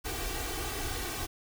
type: noise with comb filter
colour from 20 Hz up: pink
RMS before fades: -35 dBFS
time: 0.04-1.27 s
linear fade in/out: 20 ms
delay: 2.6 ms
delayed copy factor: +1
effects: none